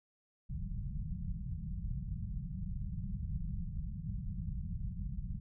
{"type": "low-pass noise", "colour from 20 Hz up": "pink", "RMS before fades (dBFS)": -39, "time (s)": [0.49, 5.4], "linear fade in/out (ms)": 10, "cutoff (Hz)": 200, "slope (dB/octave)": 96, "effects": []}